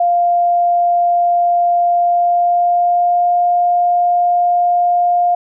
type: tone with pitch glide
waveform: sine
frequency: 698.5 to 705 Hz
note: F5 to F5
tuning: 0 to +16 cents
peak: -10 dBFS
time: 0-5.35 s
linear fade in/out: 5 ms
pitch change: +16 cents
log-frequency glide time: 1.96-3.32 s
effects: none